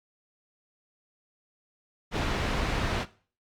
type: low-pass noise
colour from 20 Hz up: pink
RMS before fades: -29 dBFS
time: 2.11-3.06 s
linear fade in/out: 50 ms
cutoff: 3400 Hz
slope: 12 dB/octave
effects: noise-tail reverb RT60 0.4 s tail -17 dB re dry + Opus 48 kbps